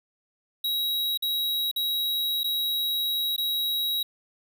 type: tone with dropouts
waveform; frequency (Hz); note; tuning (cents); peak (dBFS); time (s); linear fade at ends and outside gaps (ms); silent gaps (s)
square; 3847; B7; -46; -25; 0.64-4.03; 5; 1.175-1.223 / 1.714-1.761 / 2.434-2.442 / 3.364-3.379
effects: none